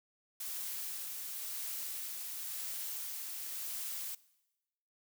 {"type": "noise with tremolo", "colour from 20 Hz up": "blue", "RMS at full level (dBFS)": -40, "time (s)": [0.4, 4.15], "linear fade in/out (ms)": 5, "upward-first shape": "sine", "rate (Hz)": 0.95, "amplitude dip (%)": 25, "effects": ["noise-tail reverb RT60 1.0 s tail -21 dB re dry"]}